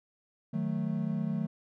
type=chord; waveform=triangle; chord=D# diminished; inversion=none; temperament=equal; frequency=155.56 / 185 / 220 Hz; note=D#3 / F#3 / A3; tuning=0 / 0 / 0 cents; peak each=-32 / -32 / -31 dBFS; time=0.53-1.47 s; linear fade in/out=10 ms; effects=none